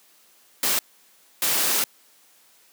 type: noise bursts at uneven times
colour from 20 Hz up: white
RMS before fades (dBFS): -22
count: 2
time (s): 0.63-0.79 / 1.42-1.84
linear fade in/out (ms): 2
effects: white hiss -57 dBFS RMS until 2.72 s + high-pass 200 Hz 12 dB/octave